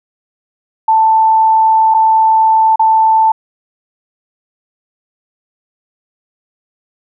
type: tone with dropouts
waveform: sine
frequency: 884 Hz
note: A5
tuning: 8 cents sharp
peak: -6 dBFS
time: 0.88-3.32 s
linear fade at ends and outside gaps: 5 ms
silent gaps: 1.941-1.945 / 2.759-2.794 s
effects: none